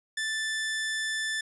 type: tone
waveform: sawtooth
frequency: 1760 Hz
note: A6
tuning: in tune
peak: -25 dBFS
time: 0.17-1.41 s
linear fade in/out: 5 ms
effects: resampled to 24000 Hz